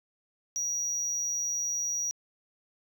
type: tone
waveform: sine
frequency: 5770 Hz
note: F#8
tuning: 44 cents flat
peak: -26 dBFS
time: 0.56-2.11 s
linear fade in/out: 0 ms
effects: tanh soft clip ceiling -27 dBFS

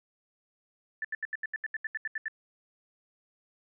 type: tone bursts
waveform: sine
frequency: 1760 Hz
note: A6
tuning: in tune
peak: -30 dBFS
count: 13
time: 1.02-2.282 s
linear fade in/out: 2 ms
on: 26 ms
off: 77 ms
effects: none

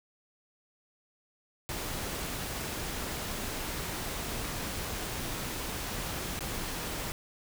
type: noise with dropouts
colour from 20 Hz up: pink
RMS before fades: -36 dBFS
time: 1.69-7.12 s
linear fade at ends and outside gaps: 0 ms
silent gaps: 6.391-6.407 s
effects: none

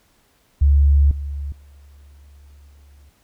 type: tone with level steps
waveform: sine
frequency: 71 Hz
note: C#2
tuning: 42 cents sharp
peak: -10 / -24 / -43 / -45 dBFS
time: 0.61-3.1 s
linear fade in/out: 10 ms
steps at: 1.11 / 1.52 / 2.7 s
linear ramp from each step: 2 ms
effects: pink hiss -60 dBFS RMS until 3.23 s

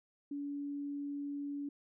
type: tone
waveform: sine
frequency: 285.4 Hz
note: D4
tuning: 49 cents flat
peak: -37 dBFS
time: 0.31-1.69 s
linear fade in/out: 5 ms
effects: none

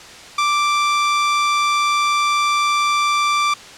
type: tone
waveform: sawtooth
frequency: 1174.7 Hz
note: D6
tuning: in tune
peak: -11 dBFS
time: 0.38-3.54 s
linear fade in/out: 5 ms
effects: white hiss -38 dBFS RMS until 3.77 s + low-pass 6000 Hz 12 dB/octave

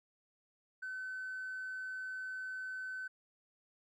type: tone with hard clipping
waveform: sine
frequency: 1520 Hz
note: F#6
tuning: 46 cents sharp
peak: -40 dBFS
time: 0.82-3.08 s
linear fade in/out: 10 ms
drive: 1 dB
effects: none

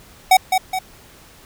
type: tone with echo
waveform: square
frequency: 752 Hz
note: F#5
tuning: 28 cents sharp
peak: -8 dBFS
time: 0.31-0.37 s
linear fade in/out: 5 ms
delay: 210 ms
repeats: 2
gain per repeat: -6 dB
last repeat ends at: 0.79 s
effects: pink hiss -46 dBFS RMS until 1.45 s

